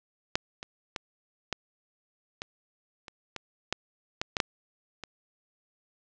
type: clicks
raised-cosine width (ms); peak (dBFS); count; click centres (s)
0.2; -7 / -21 / -15 / -12 / -18 / -25 / -18 / -10 / -11 / -10 / -6 / -21; 12; 0.355 / 0.629 / 0.962 / 1.527 / 2.419 / 3.082 / 3.363 / 3.726 / 4.215 / 4.368 / 4.402 / 5.037
effects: low-pass 7000 Hz 12 dB/octave